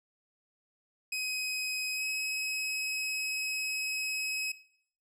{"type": "tone with pitch glide", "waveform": "sawtooth", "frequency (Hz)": [2527, 2553], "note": ["D#7", "D#7"], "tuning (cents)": [26, 44], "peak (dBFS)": -28, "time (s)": [1.12, 4.52], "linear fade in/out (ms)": 5, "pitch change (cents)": 18, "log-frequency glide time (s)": [1.94, 2.05], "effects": ["noise-tail reverb RT60 0.6 s tail -17 dB re dry", "low-pass 12000 Hz 12 dB/octave"]}